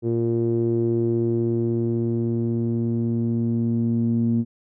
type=tone with low-pass filter sweep; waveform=sawtooth; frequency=116.3 Hz; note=A#2; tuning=4 cents flat; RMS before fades=-22 dBFS; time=0.02-4.45 s; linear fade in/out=50 ms; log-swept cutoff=380 to 250 Hz; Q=5.3; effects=none